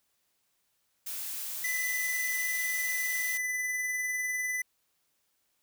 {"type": "noise", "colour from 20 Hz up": "blue", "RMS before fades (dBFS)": -37, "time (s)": [1.06, 3.38], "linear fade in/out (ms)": 10}
{"type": "tone with tremolo", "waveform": "square", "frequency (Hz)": 2000, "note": "B6", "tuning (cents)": 21, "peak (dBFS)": -29, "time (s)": [1.64, 4.62], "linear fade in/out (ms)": 5, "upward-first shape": "triangle", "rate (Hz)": 20, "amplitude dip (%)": 35}
{"effects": ["white hiss -75 dBFS RMS until 5.62 s"]}